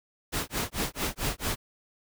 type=noise with tremolo; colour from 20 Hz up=pink; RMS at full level=-28 dBFS; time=0.32-1.56 s; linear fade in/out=20 ms; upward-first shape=sine; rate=4.5 Hz; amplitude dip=100%; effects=none